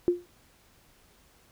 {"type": "tone with exponential decay", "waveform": "sine", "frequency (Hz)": 352, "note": "F4", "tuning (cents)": 14, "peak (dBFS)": -16, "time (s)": [0.08, 0.26], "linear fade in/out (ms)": 0, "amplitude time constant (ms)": 37, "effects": ["pink hiss -61 dBFS RMS until 1.51 s"]}